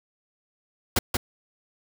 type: noise with echo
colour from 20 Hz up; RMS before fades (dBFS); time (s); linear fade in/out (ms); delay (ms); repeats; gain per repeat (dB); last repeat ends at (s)
pink; -21; 0.96-0.99; 5; 180; 1; -3; 1.17
effects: none